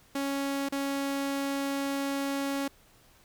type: tone with dropouts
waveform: sawtooth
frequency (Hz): 277.2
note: C#4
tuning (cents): 0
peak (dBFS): -25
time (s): 0.15-2.68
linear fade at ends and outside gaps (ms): 5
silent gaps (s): 0.688-0.722
effects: pink hiss -60 dBFS RMS until 3.24 s